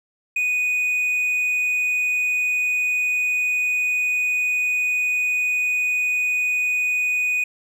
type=tone; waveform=triangle; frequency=2482 Hz; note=D#7; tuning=5 cents flat; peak=-17 dBFS; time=0.36-7.44 s; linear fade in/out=5 ms; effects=none